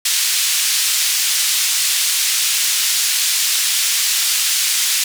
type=band-pass noise; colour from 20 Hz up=white; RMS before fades=-17 dBFS; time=0.05-5.04 s; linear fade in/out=5 ms; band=2500 to 8700 Hz; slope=12 dB/octave; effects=none